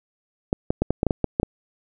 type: clicks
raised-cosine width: 2 ms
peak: -6 dBFS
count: 10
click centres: 0.529 / 0.705 / 0.82 / 0.906 / 1.031 / 1.067 / 1.108 / 1.243 / 1.399 / 1.431 s
effects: none